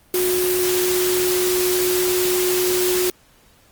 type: tone in noise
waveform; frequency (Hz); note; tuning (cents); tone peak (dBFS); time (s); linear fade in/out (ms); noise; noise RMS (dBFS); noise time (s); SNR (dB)
sine; 363.7; F#4; -30; -18; 0.14-3.1; 2; white; -23; 0.14-3.1; +2
effects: pink hiss -54 dBFS RMS until 3.71 s + Opus 32 kbps